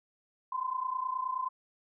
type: tone pair together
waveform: sine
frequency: 1008.5 / 1038 Hz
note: B5 / C6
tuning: +36 / -14 cents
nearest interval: unison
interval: 50 cents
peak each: -35 / -33 dBFS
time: 0.52-1.49 s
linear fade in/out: 5 ms
effects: none